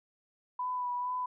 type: tone with vibrato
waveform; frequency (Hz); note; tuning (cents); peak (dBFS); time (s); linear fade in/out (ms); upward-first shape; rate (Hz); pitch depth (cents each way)
sine; 991; B5; +6; -31; 0.59-1.26; 5; sine; 2.2; 21
effects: none